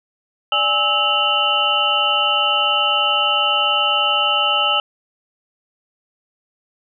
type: tone cluster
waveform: sine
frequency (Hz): 587 / 828 / 1303 / 2788 / 3015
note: D5 / G#5 / E6 / F7 / F#7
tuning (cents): -1 / -5 / -20 / -4 / +32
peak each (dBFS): -26 / -23 / -20 / -20 / -19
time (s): 0.52-4.8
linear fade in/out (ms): 2
effects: none